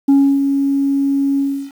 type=tone with ADSR envelope; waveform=sine; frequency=277.1 Hz; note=C#4; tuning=1 cent flat; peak=-4 dBFS; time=0.08-1.72 s; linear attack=10 ms; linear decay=300 ms; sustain=-8 dB; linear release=330 ms; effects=tanh soft clip ceiling -6 dBFS + 7-bit